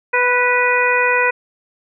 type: harmonic tone with a mistuned harmonic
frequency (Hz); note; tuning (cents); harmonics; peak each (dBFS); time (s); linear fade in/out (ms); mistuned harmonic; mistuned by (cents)
493.9; B4; 0; 1 / 2 / 3 / 4 / 5; -19 / -19 / -19 / -19 / -19; 0.13-1.31; 10; 4; -17
effects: none